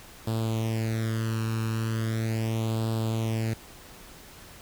sawtooth tone with flanger, 112.1 Hz, A2, 33 cents sharp, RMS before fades -28 dBFS, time 0.27-3.54 s, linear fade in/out 5 ms, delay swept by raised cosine 0.24 to 0.74 ms, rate 0.38 Hz, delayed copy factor +0.95, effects pink hiss -48 dBFS RMS until 4.61 s

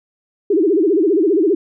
sine tone with vibrato, 360 Hz, F#4, 47 cents flat, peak -11 dBFS, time 0.5-1.55 s, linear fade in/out 5 ms, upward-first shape sine, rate 15 Hz, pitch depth 270 cents each way, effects none

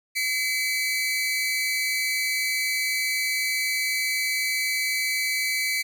sawtooth tone pair together, 2038 / 2288 Hz, C7 / D7, -46 / -46 cents, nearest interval major second, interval 200 cents, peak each -24 / -22 dBFS, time 0.15-5.83 s, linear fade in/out 20 ms, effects none

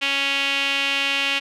sawtooth tone with band-pass filter, 277.2 Hz, C#4, in tune, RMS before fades -22 dBFS, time 0.01-1.4 s, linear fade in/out 20 ms, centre 2800 Hz, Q 3.9, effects none

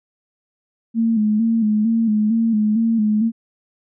sine tone with vibrato, 220 Hz, A3, in tune, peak -14 dBFS, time 0.94-3.32 s, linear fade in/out 50 ms, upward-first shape square, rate 2.2 Hz, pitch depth 59 cents each way, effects none

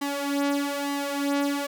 sawtooth tone with flanger, 283.1 Hz, C#4, 37 cents sharp, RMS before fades -27 dBFS, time 0.01-1.67 s, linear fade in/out 10 ms, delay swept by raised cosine 1 to 3.5 ms, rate 1.1 Hz, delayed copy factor +0.7, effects none

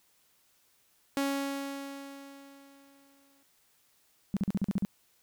sawtooth tone with exponential decay, 277.2 Hz, C#4, in tune, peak -23 dBFS, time 1.17-3.43 s, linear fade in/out 1 ms, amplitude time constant 490 ms
sine tone bursts, 196.2 Hz, G3, 2 cents sharp, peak -25 dBFS, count 8, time 4.34-4.85 s, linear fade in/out 0 ms, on 27 ms, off 42 ms
effects white hiss -68 dBFS RMS until 5.22 s

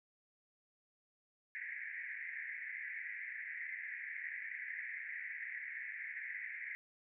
white band-pass noise, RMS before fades -45 dBFS, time 1.55-6.75 s, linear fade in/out 0 ms, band 1700 to 2200 Hz, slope 96 dB/octave, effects none

